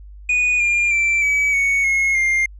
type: tone with pitch steps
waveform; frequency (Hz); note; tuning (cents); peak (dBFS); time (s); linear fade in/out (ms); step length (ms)
triangle; 2468 / 2405 / 2343 / 2283 / 2224 / 2167 / 2112; D#7 / D7 / D7 / D7 / C#7 / C#7 / C7; -15 / +41 / -5 / -50 / +5 / -40 / +16; -13; 0.29-2.46; 5; 310
effects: added 50 Hz sine -36 dBFS peak until 2.59 s + resampled to 24000 Hz